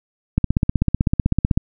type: click train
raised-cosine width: 5 ms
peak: -3 dBFS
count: 20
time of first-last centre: 0.38-1.575 s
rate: 15.9 Hz
effects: none